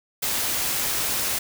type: noise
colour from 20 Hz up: white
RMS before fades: -25 dBFS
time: 0.22-1.39 s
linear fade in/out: 10 ms
effects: none